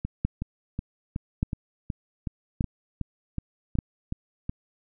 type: two click trains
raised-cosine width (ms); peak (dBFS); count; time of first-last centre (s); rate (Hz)
5; -11 / -17; 4 / 13; 0.25-3.788 / 0.05-4.494; 0.848 / 2.7
effects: none